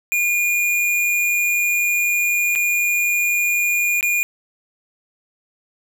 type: tone with dropouts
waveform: square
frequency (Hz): 2428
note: D#7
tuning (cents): -43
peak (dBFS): -17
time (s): 0.12-4.23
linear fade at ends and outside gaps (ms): 0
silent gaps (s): 2.552-2.558 / 4.009-4.028
effects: none